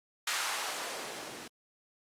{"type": "noise with band-pass filter sweep", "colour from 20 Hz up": "blue", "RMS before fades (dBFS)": -37, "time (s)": [0.27, 1.48], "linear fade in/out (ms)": 5, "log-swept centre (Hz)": [1400, 210], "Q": 1, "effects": ["low-pass 12000 Hz 12 dB/octave", "Opus 48 kbps"]}